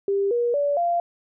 sine tone with pitch steps, 397 / 477.6 / 574.6 / 691.2 Hz, G4 / A#4 / D5 / F5, +22 / +42 / -38 / -18 cents, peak -19 dBFS, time 0.08-1 s, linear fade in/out 2 ms, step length 230 ms, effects none

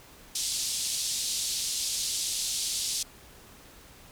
pink band-pass noise, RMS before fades -31 dBFS, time 0.35-3.03 s, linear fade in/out 5 ms, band 3800 to 10000 Hz, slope 24 dB/octave, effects pink hiss -52 dBFS RMS until 4.11 s

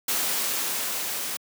white noise with level ramp, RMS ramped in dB -25 to -31 dBFS, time 0.08-1.37 s, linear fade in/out 5 ms, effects high-pass 200 Hz 12 dB/octave

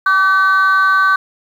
sine tone pair together, 1155 / 1524.5 Hz, D6 / G6, -29 / -49 cents, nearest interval perfect fourth, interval 480 cents, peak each -10 dBFS, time 0.06-1.16 s, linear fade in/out 5 ms, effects tanh soft clip ceiling -6 dBFS + 7-bit

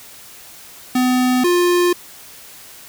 square tone pair in turn, 252.3 / 353 Hz, B3 / F4, +37 / +19 cents, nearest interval tritone, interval 582 cents, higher second, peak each -14 / -13 dBFS, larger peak second, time 0.95-1.44 / 1.44-1.93 s, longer neither, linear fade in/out 5 ms, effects white hiss -40 dBFS RMS until 2.88 s

